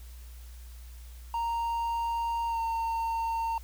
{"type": "tone with pitch glide", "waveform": "triangle", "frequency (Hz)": [929, 912.5], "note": ["A#5", "A#5"], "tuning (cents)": [-6, -37], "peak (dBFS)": -26, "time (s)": [1.34, 3.58], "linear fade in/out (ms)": 2, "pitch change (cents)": -31, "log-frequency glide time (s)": [2.47, 2.6], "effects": ["added 60 Hz sine -43 dBFS peak until 3.63 s", "white hiss -57 dBFS RMS until 3.63 s"]}